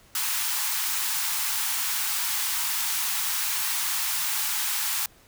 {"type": "high-pass noise", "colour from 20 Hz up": "white", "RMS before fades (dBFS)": -27, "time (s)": [0.15, 5.06], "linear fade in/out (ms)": 2, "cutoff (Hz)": 790, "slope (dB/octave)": 96, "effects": ["pink hiss -56 dBFS RMS until 5.27 s"]}